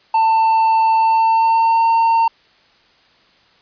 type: tone with pitch glide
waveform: triangle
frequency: 893 to 911.8 Hz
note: A5 to A#5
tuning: +25 to -39 cents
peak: -9 dBFS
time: 0.14-2.28 s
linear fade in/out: 5 ms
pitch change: +36 cents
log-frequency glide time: 0.97-1.84 s
effects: white hiss -53 dBFS RMS until 3.61 s + resampled to 11025 Hz